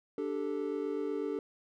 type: chord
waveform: triangle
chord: D suspended fourth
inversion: none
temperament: equal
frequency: 293.7 / 392 / 440 Hz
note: D4 / G4 / A4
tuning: 0 / 0 / 0 cents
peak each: -35 / -35 / -34 dBFS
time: 0.18-1.39 s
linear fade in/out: 2 ms
effects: none